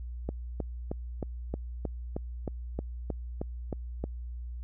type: click train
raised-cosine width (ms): 2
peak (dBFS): -19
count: 13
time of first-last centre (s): 0.29-4.04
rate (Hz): 3.2
effects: added 60 Hz sine -36 dBFS peak until 4.63 s